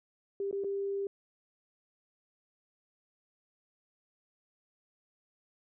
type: tone with dropouts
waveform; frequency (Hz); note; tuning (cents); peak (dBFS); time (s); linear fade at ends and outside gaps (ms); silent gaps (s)
sine; 396.6; G4; +20; -31; 0.4-1.07; 2; 0.512-0.527 / 0.638-0.644
effects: none